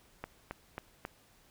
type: click train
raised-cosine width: 0.5 ms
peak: -23 dBFS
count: 4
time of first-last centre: 0.24-1.051 s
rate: 3.7 Hz
effects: pink hiss -64 dBFS RMS until 1.5 s